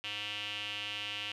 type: tone with band-pass filter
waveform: square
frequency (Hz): 103.83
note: G#2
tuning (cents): 0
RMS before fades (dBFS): -39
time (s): 0.04-1.32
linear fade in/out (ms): 0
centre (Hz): 2900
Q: 5.5
effects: none